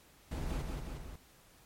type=noise with echo; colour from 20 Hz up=brown; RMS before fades=-37 dBFS; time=0.31-0.62 s; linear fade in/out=5 ms; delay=180 ms; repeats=3; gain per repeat=-3 dB; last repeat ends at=1.16 s; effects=pink hiss -62 dBFS RMS until 1.65 s + MP3 64 kbps